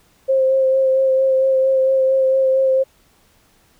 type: tone with vibrato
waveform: sine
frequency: 529 Hz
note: C5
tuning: 19 cents sharp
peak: -12 dBFS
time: 0.28-2.84 s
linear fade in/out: 20 ms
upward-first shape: sine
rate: 4.4 Hz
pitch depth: 16 cents each way
effects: pink hiss -56 dBFS RMS until 3.79 s